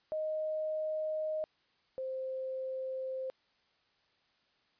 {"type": "tone pair in turn", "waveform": "sine", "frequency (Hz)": [622.3, 523.3], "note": ["D#5", "C5"], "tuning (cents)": [0, 0], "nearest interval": "minor third", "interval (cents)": 300, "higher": "first", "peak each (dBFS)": [-32, -35], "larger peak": "first", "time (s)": [[0.12, 1.44], [1.98, 3.3]], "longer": "neither", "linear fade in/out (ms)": 0, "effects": ["white hiss -72 dBFS RMS until 4.79 s", "resampled to 11025 Hz"]}